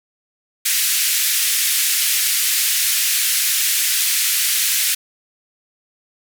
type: band-pass noise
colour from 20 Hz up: white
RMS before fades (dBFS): -18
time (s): 0.65-4.95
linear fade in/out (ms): 10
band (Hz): 1800 to 15000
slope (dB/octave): 24
effects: none